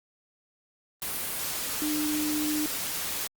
sine tone in noise, 302.5 Hz, D#4, 49 cents flat, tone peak -27 dBFS, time 1.82-2.66 s, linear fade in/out 0 ms, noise white, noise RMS -32 dBFS, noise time 1.02-3.27 s, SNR +2 dB, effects Opus 32 kbps

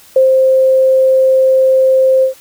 sine tone with ADSR envelope, 525 Hz, C5, 6 cents sharp, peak -4 dBFS, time 0.16-2.34 s, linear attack 4 ms, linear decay 120 ms, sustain -2 dB, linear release 110 ms, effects white hiss -42 dBFS RMS until 2.4 s

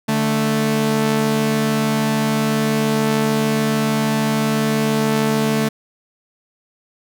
sawtooth tone pair together, 146.83 / 220 Hz, D3 / A3, 0 / 0 cents, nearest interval perfect fifth, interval 700 cents, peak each -18 / -13 dBFS, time 0.08-5.69 s, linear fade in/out 10 ms, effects none

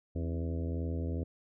harmonic tone with a mistuned harmonic, 82.41 Hz, E2, in tune, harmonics 1 / 2 / 3 / 4 / 5 / 6 / 7 / 8, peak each -33 / -41 / -40 / -45 / -46 / -46 / -51 / -53 dBFS, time 0.15-1.24 s, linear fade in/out 10 ms, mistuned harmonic 3, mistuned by +82 cents, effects none

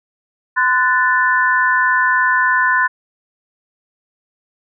sine chord, F# diminished, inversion second, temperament equal with one note detuned, 1023.2 / 1480 / 1760 Hz, C6 / F#6 / A6, -39 / 0 / 0 cents, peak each -16 dBFS, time 0.56-2.88 s, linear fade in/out 20 ms, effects none

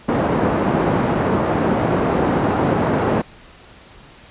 pink band-pass noise, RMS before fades -18 dBFS, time 0.08-3.22 s, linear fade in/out 10 ms, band 140 to 980 Hz, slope 12 dB/octave, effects pink hiss -44 dBFS RMS until 4.3 s + resampled to 8000 Hz

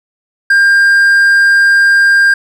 triangle tone, 1600 Hz, G6, 35 cents sharp, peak -3 dBFS, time 0.5-2.34 s, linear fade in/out 5 ms, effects none

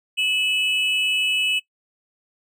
triangle tone pair together, 2591 / 2960 Hz, E7 / F#7, -30 / 0 cents, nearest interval major second, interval 230 cents, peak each -20 dBFS, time 0.17-1.6 s, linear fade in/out 20 ms, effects noise-tail reverb RT60 0.1 s tail -20 dB re dry

